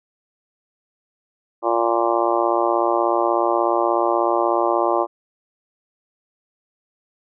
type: harmonic tone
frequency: 116.54 Hz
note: A#2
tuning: in tune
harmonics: 3 / 4 / 5 / 6 / 7 / 8 / 9 / 10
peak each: -22 / -28 / -22 / -25 / -24 / -28 / -24 / -28 dBFS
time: 1.62-5.07 s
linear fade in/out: 50 ms
effects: none